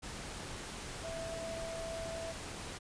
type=tone in noise; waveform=sine; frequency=659.3 Hz; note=E5; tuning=in tune; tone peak=-40 dBFS; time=1.03-2.33 s; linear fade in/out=20 ms; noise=pink; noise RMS=-44 dBFS; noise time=0.02-2.79 s; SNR=+1 dB; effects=resampled to 22050 Hz